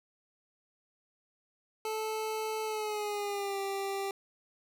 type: tone with pitch glide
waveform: 25% pulse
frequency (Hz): 436.4 to 393.3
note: A4 to G4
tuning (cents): -14 to +6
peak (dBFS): -29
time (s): 1.85-4.11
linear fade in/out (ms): 2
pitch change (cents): -180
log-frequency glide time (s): 2.64-3.59
effects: none